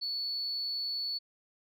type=tone; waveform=sine; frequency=4435 Hz; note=C#8; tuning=in tune; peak=-31 dBFS; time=0.01-1.19 s; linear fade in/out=20 ms; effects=tanh soft clip ceiling -27 dBFS